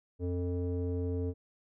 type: tone with low-pass filter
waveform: square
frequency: 88.8 Hz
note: F2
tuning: 29 cents sharp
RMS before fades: -33 dBFS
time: 0.19-1.34 s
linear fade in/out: 50 ms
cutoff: 400 Hz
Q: 4.5
effects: none